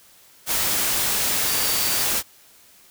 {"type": "tone in noise", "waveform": "sine", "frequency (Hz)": 4620, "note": "D8", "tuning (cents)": -29, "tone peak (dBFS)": -30, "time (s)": [1.45, 2.06], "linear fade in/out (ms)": 50, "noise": "white", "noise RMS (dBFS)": -22, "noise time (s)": [0.46, 2.23], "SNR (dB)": -11, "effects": ["white hiss -52 dBFS RMS until 2.9 s"]}